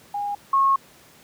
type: tone pair in turn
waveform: sine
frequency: 816 / 1089.2 Hz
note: G#5 / C#6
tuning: -31 / -31 cents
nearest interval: perfect fourth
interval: 500 cents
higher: second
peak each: -24 / -15 dBFS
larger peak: second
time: 0.14-0.35 / 0.53-0.76 s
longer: second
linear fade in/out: 5 ms
effects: pink hiss -51 dBFS RMS until 1.23 s + high-pass 100 Hz 12 dB/octave